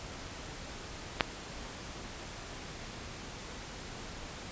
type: clicks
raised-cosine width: 0.3 ms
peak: -23 / -7 dBFS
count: 2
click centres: 1.2 / 1.208 s
effects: pink hiss -44 dBFS RMS until 4.51 s + resampled to 16000 Hz